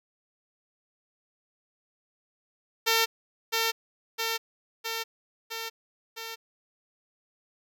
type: tone with echo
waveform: 5% pulse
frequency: 452.8 Hz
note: A4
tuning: 50 cents sharp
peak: -10 dBFS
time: 2.86-3.06 s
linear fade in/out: 20 ms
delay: 660 ms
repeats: 5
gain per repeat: -3 dB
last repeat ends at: 6.36 s
effects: none